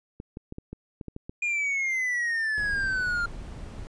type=clicks; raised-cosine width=3 ms; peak=-24 dBFS; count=9; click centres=0.201 / 0.371 / 0.524 / 0.584 / 0.73 / 1.012 / 1.083 / 1.164 / 1.295 s
type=exponential sweep; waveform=triangle; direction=down; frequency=2441 to 1387 Hz; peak=-23 dBFS; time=1.42-3.26 s; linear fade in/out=5 ms
type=noise; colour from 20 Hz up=brown; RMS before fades=-38 dBFS; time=2.58-3.87 s; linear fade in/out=0 ms
effects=resampled to 22050 Hz